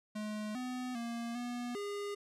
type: tone with pitch steps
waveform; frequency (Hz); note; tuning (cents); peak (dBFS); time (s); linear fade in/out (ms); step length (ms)
square; 212.4 / 251.7 / 233.9 / 242.8 / 407.3; G#3 / B3 / A#3 / B3 / G#4; +39 / +33 / +6 / -29 / -34; -38; 0.15-2.15; 10; 400
effects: low-pass 10000 Hz 12 dB/octave